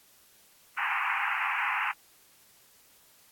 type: band-pass noise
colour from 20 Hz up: pink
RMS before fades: -30 dBFS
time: 0.77-1.92 s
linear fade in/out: 10 ms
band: 820 to 2700 Hz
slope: 96 dB/octave
effects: white hiss -60 dBFS RMS until 3.31 s + AAC 64 kbps